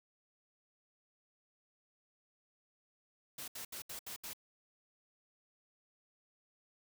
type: noise bursts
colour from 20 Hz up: white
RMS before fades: -45 dBFS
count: 6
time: 3.38-4.334 s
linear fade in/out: 5 ms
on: 99 ms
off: 72 ms
effects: none